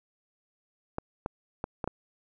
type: clicks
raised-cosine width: 1 ms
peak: -17 dBFS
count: 5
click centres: 0.984 / 1.261 / 1.641 / 1.842 / 1.876 s
effects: none